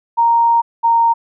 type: tone pair in turn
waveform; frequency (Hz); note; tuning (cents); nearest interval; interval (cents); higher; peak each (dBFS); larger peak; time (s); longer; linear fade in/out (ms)
sine; 931 / 925.6; A#5 / A#5; -2 / -13; unison; 11; first; -9; neither; 0.17-0.62 / 0.83-1.14; first; 20
effects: none